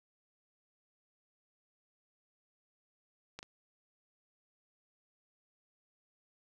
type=clicks; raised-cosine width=0.2 ms; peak=-26 / -30 dBFS; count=2; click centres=3.39 / 3.429 s; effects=none